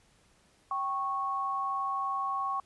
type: tone pair together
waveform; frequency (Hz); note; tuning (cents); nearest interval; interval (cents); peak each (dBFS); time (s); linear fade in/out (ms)
sine; 779.2 / 1102; G5 / C#6; -11 / -11; tritone; 600; -36 / -30; 0.71-2.6; 2
effects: pink hiss -65 dBFS RMS until 2.65 s + resampled to 24000 Hz